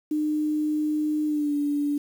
sine tone with pitch glide, 303.7 to 290 Hz, D#4 to D4, -42 to -22 cents, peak -22 dBFS, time 0.11-1.98 s, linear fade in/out 5 ms, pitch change -80 cents, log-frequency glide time 1.26-1.54 s, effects 8-bit

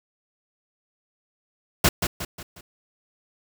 pink noise with echo, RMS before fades -17 dBFS, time 1.84-1.89 s, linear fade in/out 5 ms, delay 180 ms, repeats 4, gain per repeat -7 dB, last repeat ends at 2.61 s, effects none

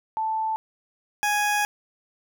sine / 20% pulse tone pair in turn, 880 / 830.6 Hz, A5 / G#5, 0 / 0 cents, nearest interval minor second, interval 100 cents, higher first, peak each -23 / -16 dBFS, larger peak second, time 0.17-0.56 / 1.23-1.65 s, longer second, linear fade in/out 0 ms, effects none

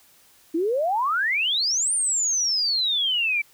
sine exponential two-way sweep, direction up then down, 310 to 9210 to 2286 Hz, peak -20 dBFS, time 0.54-3.42 s, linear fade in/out 10 ms, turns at 1.93 s, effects white hiss -56 dBFS RMS until 3.53 s

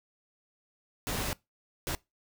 pink noise bursts at uneven times, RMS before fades -33 dBFS, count 2, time 1.07-1.33 / 1.87-1.95 s, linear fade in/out 0 ms, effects noise-tail reverb RT60 0.2 s tail -22 dB re dry

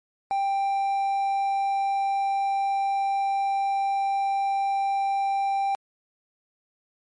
triangle tone, 788 Hz, G5, 9 cents sharp, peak -20 dBFS, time 0.31-5.75 s, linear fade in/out 0 ms, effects MP3 48 kbps

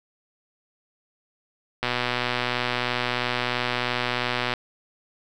click train, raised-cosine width 0.3 ms, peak -8 dBFS, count 334, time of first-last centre 1.83-4.537 s, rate 123 Hz, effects none

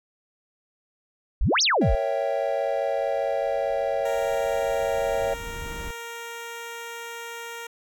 sine exponential two-way sweep, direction up then down, 32.46 to 6645 to 32.46 Hz, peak -18 dBFS, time 1.41-1.95 s, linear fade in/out 0 ms, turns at 1.62 s
brown noise with exponential growth, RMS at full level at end -33 dBFS, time 1.44-5.91 s, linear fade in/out 5 ms, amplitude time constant 970 ms
triangle chord, A# diminished seventh, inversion none, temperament equal, 466.2 / 554.4 / 659.3 / 784 Hz, A#4 / C#5 / E5 / G5, 0 / 0 / 0 / 0 cents, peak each -30 / -24 / -26 / -29 dBFS, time 1.81-5.34 s, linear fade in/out 5 ms
10% pulse tone, 466.2 Hz, A#4, in tune, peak -26 dBFS, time 4.05-7.67 s, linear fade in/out 5 ms
effects none

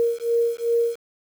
sine beating tone pair, 466.2 / 468.8 Hz, A#4 / A#4, 0 / +10 cents, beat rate 2.6 Hz, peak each -22 dBFS, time 0-0.96 s, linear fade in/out 0 ms, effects 7-bit

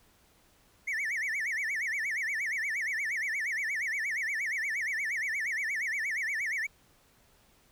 triangle tone with vibrato, 2000 Hz, B6, 21 cents sharp, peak -28 dBFS, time 0.87-6.67 s, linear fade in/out 10 ms, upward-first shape sine, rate 8.5 Hz, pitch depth 240 cents each way, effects pink hiss -64 dBFS RMS until 7.71 s

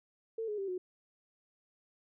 sine tone with pitch steps, 449.7 / 419.6 / 391.5 / 365.3 Hz, A4 / G#4 / G4 / F#4, +38 / +18 / -2 / -22 cents, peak -34 dBFS, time 0.38-0.78 s, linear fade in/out 5 ms, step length 100 ms, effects none

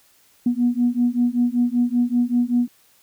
sine beating tone pair, 240 / 245.2 Hz, B3 / B3, -49 / -12 cents, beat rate 5.2 Hz, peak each -19 dBFS, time 0.46-2.68 s, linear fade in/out 5 ms, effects tanh soft clip ceiling -9 dBFS + white hiss -57 dBFS RMS until 3.02 s

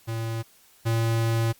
square tone pair in turn, 113.6 / 114.13 Hz, A#2 / A#2, -44 / -36 cents, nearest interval unison, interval 8 cents, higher second, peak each -28 / -22 dBFS, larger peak second, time 0.07-0.43 / 0.85-1.53 s, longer second, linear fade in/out 20 ms, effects white hiss -57 dBFS RMS until 1.59 s + Opus 48 kbps

